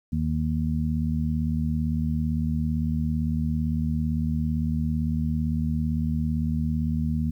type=harmonic tone; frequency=77.78 Hz; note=D#2; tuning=in tune; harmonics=1 / 2 / 3; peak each=-27 / -27 / -27 dBFS; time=0.12-7.31 s; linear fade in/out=10 ms; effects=10-bit